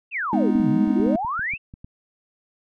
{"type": "exponential two-way sweep", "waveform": "sine", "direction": "down then up", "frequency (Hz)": [2794, 132.3, 2794], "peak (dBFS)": -23, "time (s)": [0.11, 1.58], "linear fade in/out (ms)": 50, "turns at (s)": 0.69}
{"type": "chord", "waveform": "triangle", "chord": "G# minor", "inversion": "none", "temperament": "just", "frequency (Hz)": [207.7, 249.2, 311.5], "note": ["G#3", "B3", "D#4"], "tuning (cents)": [0, 16, 2], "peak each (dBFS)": -20, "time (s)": [0.33, 1.16], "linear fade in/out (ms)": 2}
{"type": "clicks", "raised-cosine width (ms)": 5, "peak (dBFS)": -27, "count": 11, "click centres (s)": [0.556, 0.601, 0.876, 1, 1.066, 1.154, 1.248, 1.394, 1.537, 1.739, 1.845]}
{"effects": []}